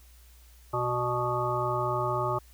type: harmonic tone with a mistuned harmonic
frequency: 123.47 Hz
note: B2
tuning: in tune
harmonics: 1 / 3 / 5 / 7 / 9 / 10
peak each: -33 / -33 / -33 / -33 / -33 / -33 dBFS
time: 0.73-2.39 s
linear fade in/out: 10 ms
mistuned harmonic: 5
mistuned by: -31 cents
effects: added 60 Hz sine -52 dBFS peak until 2.53 s + white hiss -60 dBFS RMS until 2.53 s